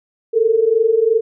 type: tone pair together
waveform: sine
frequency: 433.2 / 456 Hz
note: A4 / A#4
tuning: -27 / -38 cents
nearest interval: minor second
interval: 89 cents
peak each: -16 / -13 dBFS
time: 0.33-1.21 s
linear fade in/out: 20 ms
effects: none